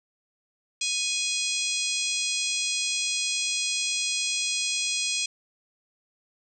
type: harmonic tone with a mistuned harmonic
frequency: 830.6 Hz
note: G#5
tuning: in tune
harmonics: 3 / 4 / 5 / 6 / 7 / 8 / 9 / 10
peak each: -31 / -32 / -33 / -34 / -34 / -35 / -36 / -36 dBFS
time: 0.81-5.26 s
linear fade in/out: 5 ms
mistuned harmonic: 10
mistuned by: -15 cents
effects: none